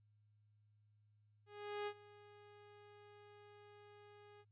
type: tone with ADSR envelope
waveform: sawtooth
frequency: 413.2 Hz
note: G#4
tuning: 9 cents flat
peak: -36 dBFS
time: 1.46-4.45 s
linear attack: 410 ms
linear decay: 63 ms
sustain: -20 dB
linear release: 48 ms
effects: added 105 Hz sine -70 dBFS peak until 4.51 s + resampled to 8000 Hz